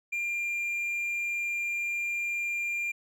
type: tone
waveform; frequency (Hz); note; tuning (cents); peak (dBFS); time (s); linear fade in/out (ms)
triangle; 2393; D7; +32; -27; 0.12-2.92; 10
effects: none